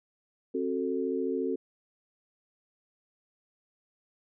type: chord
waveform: sine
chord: F# diminished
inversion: second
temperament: just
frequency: 266.4 / 370 / 444 Hz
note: C4 / F#4 / A4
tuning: +31 / 0 / +16 cents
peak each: -32 dBFS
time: 0.54-1.56 s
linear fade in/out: 10 ms
effects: none